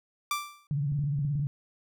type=tone with exponential decay; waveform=sawtooth; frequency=1174.7 Hz; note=D6; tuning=in tune; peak=-21 dBFS; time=0.31-0.67 s; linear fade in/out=2 ms; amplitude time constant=78 ms
type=tone with vibrato; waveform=sine; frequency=143.3 Hz; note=D3; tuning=42 cents flat; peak=-26 dBFS; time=0.71-1.47 s; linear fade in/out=0 ms; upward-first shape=triangle; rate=17 Hz; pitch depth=130 cents each way
type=clicks; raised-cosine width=5 ms; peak=-29 dBFS; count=7; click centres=0.922 / 0.991 / 1.04 / 1.188 / 1.249 / 1.355 / 1.396 s
effects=none